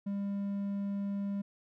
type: tone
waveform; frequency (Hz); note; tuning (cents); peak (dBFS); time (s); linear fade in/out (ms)
triangle; 200; G3; +35; -30; 0.06-1.42; 10
effects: none